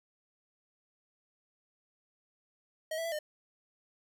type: tone with pitch steps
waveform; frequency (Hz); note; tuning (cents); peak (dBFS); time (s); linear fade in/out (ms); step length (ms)
square; 632 / 658 / 667 / 606; D#5 / E5 / E5 / D#5; +27 / -3 / +20 / -46; -34; 2.91-3.19; 5; 70
effects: none